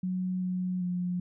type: tone with pitch steps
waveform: sine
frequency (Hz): 184 / 182.7 / 178.8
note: F#3 / F#3 / F3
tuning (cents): -9 / -22 / +41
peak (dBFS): -28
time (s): 0.03-1.2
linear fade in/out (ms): 5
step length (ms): 390
effects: none